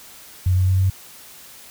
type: tone with pitch steps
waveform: sine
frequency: 91.5 / 92.62 / 93.75 / 94.89 Hz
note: F#2 / F#2 / F#2 / F#2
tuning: -19 / +2 / +23 / +44 cents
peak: -14 dBFS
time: 0.46-0.9 s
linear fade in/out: 5 ms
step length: 110 ms
effects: white hiss -43 dBFS RMS until 1.7 s